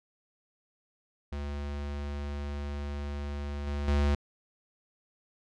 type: tone with level steps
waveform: square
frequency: 72 Hz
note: D2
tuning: 34 cents flat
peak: -34 / -31 / -24 dBFS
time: 1.32-4.15 s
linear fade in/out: 5 ms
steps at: 3.67 / 3.88 s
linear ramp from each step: 2 ms
effects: low-pass 5000 Hz 12 dB/octave